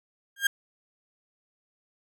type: tone with exponential growth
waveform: 35% pulse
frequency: 1610 Hz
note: G6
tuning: 46 cents sharp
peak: -15 dBFS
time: 0.36-0.47 s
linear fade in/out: 5 ms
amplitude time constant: 22 ms
effects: none